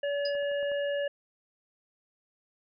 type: harmonic tone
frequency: 571 Hz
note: D5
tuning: 49 cents flat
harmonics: 1 / 3 / 5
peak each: -28 / -38 / -42 dBFS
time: 0.03-1.08 s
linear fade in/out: 5 ms
type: tone with exponential decay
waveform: sine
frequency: 4967 Hz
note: D#8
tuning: 4 cents flat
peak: -29 dBFS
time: 0.25-0.36 s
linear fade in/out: 5 ms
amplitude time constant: 23 ms
type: clicks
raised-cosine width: 1 ms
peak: -37 / -42 / -40 / -36 / -35 dBFS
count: 5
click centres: 0.352 / 0.427 / 0.515 / 0.629 / 0.717 s
effects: none